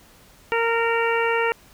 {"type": "harmonic tone", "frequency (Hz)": 461.3, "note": "A#4", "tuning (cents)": -18, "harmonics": [1, 2, 3, 4, 5, 6], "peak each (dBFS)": [-22, -25, -27, -28, -29, -30], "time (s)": [0.52, 1.52], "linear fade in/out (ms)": 0, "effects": ["pink hiss -52 dBFS RMS until 1.73 s"]}